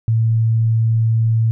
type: tone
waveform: sine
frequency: 112.9 Hz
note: A2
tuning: 45 cents sharp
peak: -12 dBFS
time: 0.08-1.51 s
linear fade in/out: 0 ms
effects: none